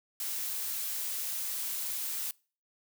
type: noise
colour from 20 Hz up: blue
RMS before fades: -35 dBFS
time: 0.2-2.31 s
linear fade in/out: 2 ms
effects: noise-tail reverb RT60 0.4 s tail -25 dB re dry